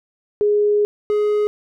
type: tone pair in turn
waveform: sine / triangle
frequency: 415.3 / 418.7 Hz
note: G#4 / G#4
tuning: 0 / +14 cents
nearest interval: unison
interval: 14 cents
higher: second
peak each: -13 dBFS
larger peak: neither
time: 0.41-0.85 / 1.1-1.47 s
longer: first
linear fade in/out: 0 ms
effects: none